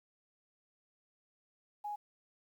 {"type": "tone", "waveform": "sine", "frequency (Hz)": 830.6, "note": "G#5", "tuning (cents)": 0, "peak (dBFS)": -37, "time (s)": [1.84, 1.96], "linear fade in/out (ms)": 10, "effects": ["11-bit"]}